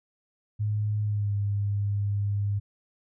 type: tone with pitch glide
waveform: sine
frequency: 105.4 to 101.52 Hz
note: G#2 to G#2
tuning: +26 to -39 cents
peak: -24 dBFS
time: 0.59-2.6 s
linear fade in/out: 20 ms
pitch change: -65 cents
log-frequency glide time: 1.03-1.33 s
effects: none